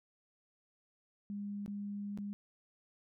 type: tone with dropouts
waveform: sine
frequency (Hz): 203.2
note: G#3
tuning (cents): -38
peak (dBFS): -38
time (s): 1.3-2.33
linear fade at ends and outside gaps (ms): 0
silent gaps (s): 1.661-1.679 / 2.175-2.186
effects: none